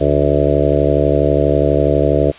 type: harmonic tone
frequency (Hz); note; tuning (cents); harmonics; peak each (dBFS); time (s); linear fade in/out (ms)
72.2; D2; -29; 1 / 2 / 4 / 5 / 6 / 7 / 8 / 9; -19 / -19 / -19 / -19 / -19 / -19 / -19 / -19; 0-2.32; 20
effects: white hiss -38 dBFS RMS until 2.38 s + resampled to 8000 Hz